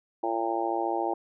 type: harmonic tone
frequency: 114.2 Hz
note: A#2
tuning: 35 cents flat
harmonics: 3 / 4 / 5 / 6 / 7 / 8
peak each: -31 / -37 / -35 / -34 / -30 / -35 dBFS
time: 0.23-1.14 s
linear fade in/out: 5 ms
effects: none